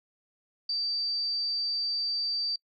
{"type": "tone", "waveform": "sine", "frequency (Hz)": 4648, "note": "D8", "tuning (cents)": -19, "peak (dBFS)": -27, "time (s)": [0.69, 2.56], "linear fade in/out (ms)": 5, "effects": ["noise-tail reverb RT60 0.1 s tail -26 dB re dry"]}